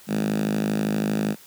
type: tone with high-pass filter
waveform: 5% pulse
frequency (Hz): 52.6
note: G#1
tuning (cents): +23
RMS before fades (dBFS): -24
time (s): 0.07-1.36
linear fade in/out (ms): 50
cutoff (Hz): 190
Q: 7
effects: white hiss -49 dBFS RMS until 1.46 s